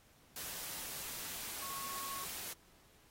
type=tone in noise; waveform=sine; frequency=1100 Hz; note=C#6; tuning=14 cents flat; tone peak=-44 dBFS; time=1.62-2.24 s; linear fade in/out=2 ms; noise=white; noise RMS=-44 dBFS; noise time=0.36-2.53 s; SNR=-3 dB; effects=pink hiss -66 dBFS RMS until 3.1 s + AAC 48 kbps